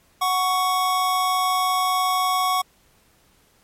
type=tone pair together; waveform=square; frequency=740 / 1114.2 Hz; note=F#5 / C#6; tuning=0 / +9 cents; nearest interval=perfect fifth; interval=709 cents; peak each=-24 / -21 dBFS; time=0.21-2.62 s; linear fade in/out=10 ms; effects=pink hiss -59 dBFS RMS until 3.63 s + MP3 64 kbps